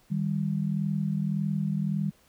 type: tone pair together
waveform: sine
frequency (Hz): 155.56 / 197.31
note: D#3 / G3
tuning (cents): 0 / +12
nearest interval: major third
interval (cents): 412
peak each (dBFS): -28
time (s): 0.1-2.11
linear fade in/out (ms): 20
effects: pink hiss -62 dBFS RMS until 2.28 s